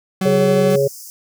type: tone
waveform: 40% pulse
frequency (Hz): 188.8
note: F#3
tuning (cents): +35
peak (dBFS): -16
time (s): 0.21-0.76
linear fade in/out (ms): 5
type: harmonic tone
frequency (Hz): 138.5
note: C#3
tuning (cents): -1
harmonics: 1 / 3 / 4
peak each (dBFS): -22 / -16 / -16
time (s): 0.25-0.88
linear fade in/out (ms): 10
type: high-pass noise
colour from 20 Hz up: pink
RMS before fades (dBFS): -36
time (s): 0.7-1.1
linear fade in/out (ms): 0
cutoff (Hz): 4900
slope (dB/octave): 96
effects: none